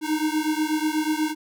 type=beating tone pair; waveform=square; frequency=305.8 / 314 Hz; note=D#4 / D#4; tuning=-30 / +16 cents; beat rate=8.2 Hz; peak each=-25 / -26 dBFS; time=0.01-1.35 s; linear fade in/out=50 ms; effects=none